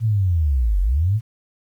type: linear two-way sweep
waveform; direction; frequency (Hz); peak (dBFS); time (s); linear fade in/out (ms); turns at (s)
sine; down then up; 116.54 to 43.71 to 116.54; -15; 0-1.21; 50; 0.81
effects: 9-bit